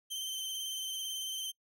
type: tone with vibrato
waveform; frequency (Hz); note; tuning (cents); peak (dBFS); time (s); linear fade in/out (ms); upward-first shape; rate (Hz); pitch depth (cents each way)
sawtooth; 3106; G7; -17; -33; 0.1-1.52; 20; sine; 18; 28
effects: noise-tail reverb RT60 0.1 s tail -25 dB re dry